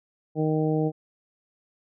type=harmonic tone; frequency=155.56 Hz; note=D#3; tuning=in tune; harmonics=1 / 2 / 3 / 4 / 5; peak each=-25 / -26 / -27 / -34 / -35 dBFS; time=0.35-0.92 s; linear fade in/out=50 ms; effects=none